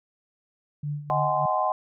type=tone with tremolo; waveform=sine; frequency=146.83 Hz; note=D3; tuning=in tune; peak=-26 dBFS; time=0.83-1.46 s; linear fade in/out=5 ms; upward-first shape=sine; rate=3.4 Hz; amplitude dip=75%
type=chord; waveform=sine; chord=Ab dominant seventh; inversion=second; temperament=just; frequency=623 / 747.5 / 830.6 / 1038.3 Hz; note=Eb5 / Gb5 / Ab5 / C6; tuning=+2 / +17 / 0 / -14 cents; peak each=-28 / -26 / -29 / -26 dBFS; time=1.1-1.72 s; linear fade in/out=0 ms
effects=none